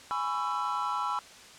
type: chord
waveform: triangle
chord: C# minor seventh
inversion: second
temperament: just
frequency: 831.5 / 997.9 / 1108.7 / 1330.5 Hz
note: G#5 / B5 / C#6 / E6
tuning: +2 / +18 / 0 / +16 cents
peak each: -34 / -31 / -35 / -31 dBFS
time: 0.11-1.19 s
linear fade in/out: 0 ms
effects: white hiss -50 dBFS RMS until 1.58 s + low-pass 7000 Hz 12 dB/octave